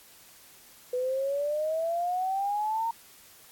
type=exponential sweep; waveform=sine; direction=up; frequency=493.9 to 926 Hz; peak=-26 dBFS; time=0.93-2.91 s; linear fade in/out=5 ms; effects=white hiss -54 dBFS RMS until 3.51 s + AAC 64 kbps